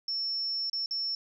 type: tone with dropouts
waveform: sine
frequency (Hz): 5400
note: E8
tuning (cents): +41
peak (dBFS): -29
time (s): 0.08-1.15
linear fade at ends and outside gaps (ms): 2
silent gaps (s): 0.698-0.73 / 0.86-0.909
effects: 11-bit